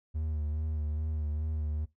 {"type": "tone with vibrato", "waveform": "triangle", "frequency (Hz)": 76.7, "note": "D#2", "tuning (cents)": -24, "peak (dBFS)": -28, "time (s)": [0.14, 1.86], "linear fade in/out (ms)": 20, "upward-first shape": "sine", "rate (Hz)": 2.4, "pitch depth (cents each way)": 38, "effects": ["noise-tail reverb RT60 0.2 s tail -20 dB re dry"]}